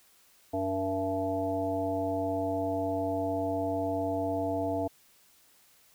harmonic tone with a mistuned harmonic, 96 Hz, G2, 36 cents flat, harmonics 1 / 3 / 5 / 7 / 9, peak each -38 / -33 / -36 / -31 / -40 dBFS, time 0.53-4.88 s, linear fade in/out 10 ms, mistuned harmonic 5, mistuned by -33 cents, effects white hiss -62 dBFS RMS until 5.94 s

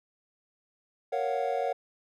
triangle chord, Gb major seventh, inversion first, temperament equal, 466.2 / 554.4 / 698.5 / 740 Hz, Bb4 / Db5 / F5 / Gb5, 0 / 0 / 0 / 0 cents, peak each -31 / -30 / -32 / -30 dBFS, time 1.12-1.73 s, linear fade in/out 10 ms, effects none

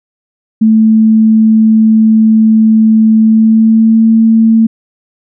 sine tone with pitch glide, 220 to 224.2 Hz, A3 to A3, 0 to +33 cents, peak -3 dBFS, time 0.61-4.67 s, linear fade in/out 10 ms, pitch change +33 cents, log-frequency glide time 3.18-4.07 s, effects none

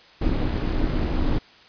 brown noise with amplitude modulation, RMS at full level -19 dBFS, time 0.21-1.39 s, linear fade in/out 10 ms, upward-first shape sine, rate 282 Hz, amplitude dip 75%, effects white hiss -50 dBFS RMS until 1.68 s + resampled to 11025 Hz

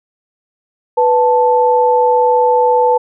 sine tone pair together, 493.9 / 879.2 Hz, B4 / A5, 0 / -2 cents, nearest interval minor seventh, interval 998 cents, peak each -11 dBFS, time 0.97-2.98 s, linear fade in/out 10 ms, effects none

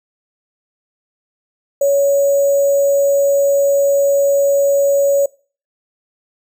sine tone with sample-and-hold, 560 Hz, C#5, 18 cents sharp, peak -10 dBFS, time 1.81-5.26 s, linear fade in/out 5 ms, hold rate 7350 Hz, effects noise-tail reverb RT60 0.4 s tail -23 dB re dry

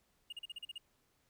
triangle tone bursts, 2849 Hz, F7, 34 cents sharp, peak -40 dBFS, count 8, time 0.3-0.781 s, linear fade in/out 5 ms, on 26 ms, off 39 ms, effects pink hiss -75 dBFS RMS until 1.29 s

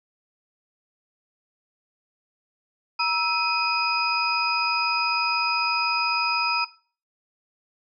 sine tone cluster, 948 / 1314 / 2499 / 4980 Hz, A#5 / E6 / D#7 / D#8, +29 / -6 / +7 / +1 cents, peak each -26 dBFS, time 2.99-6.65 s, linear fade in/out 10 ms, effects noise-tail reverb RT60 0.4 s tail -18 dB re dry

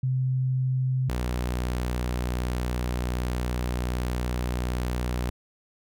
sine / sawtooth tone pair in turn, 129.5 / 61.31 Hz, C3 / B1, -17 / -12 cents, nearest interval octave + minor second, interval 1295 cents, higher first, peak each -22 dBFS, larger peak neither, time 0.03-1.09 / 1.09-5.3 s, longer second, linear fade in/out 5 ms, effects none

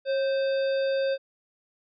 harmonic tone with a mistuned harmonic, 520 Hz, C5, 11 cents flat, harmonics 1 / 3 / 5 / 7 / 9, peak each -23 / -37 / -43 / -42 / -44 dBFS, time 0.05-1.18 s, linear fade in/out 50 ms, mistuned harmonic 1, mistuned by +71 cents, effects none

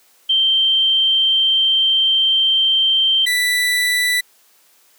sine / 30% pulse tone pair in turn, 3136 / 1975.6 Hz, G7 / B6, 0 / 0 cents, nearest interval minor sixth, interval 800 cents, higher first, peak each -12 dBFS, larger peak neither, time 0.29-3.26 / 3.26-4.21 s, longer first, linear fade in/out 10 ms, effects white hiss -54 dBFS RMS until 4.98 s + high-pass 300 Hz 12 dB/octave

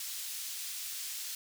pink high-pass noise, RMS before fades -40 dBFS, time 0-1.35 s, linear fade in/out 2 ms, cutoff 4000 Hz, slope 12 dB/octave, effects none

